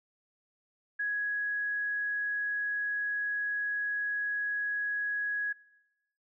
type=tone; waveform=sine; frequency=1668 Hz; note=G#6; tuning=7 cents sharp; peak=-29 dBFS; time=0.99-5.53 s; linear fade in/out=10 ms; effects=noise-tail reverb RT60 1.0 s tail -23 dB re dry